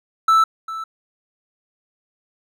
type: tone with echo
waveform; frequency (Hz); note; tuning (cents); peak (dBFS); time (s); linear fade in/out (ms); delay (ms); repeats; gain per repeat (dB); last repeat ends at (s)
triangle; 1318.5; E6; 0; -9; 0.28-0.44; 5; 400; 1; -15; 0.84
effects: none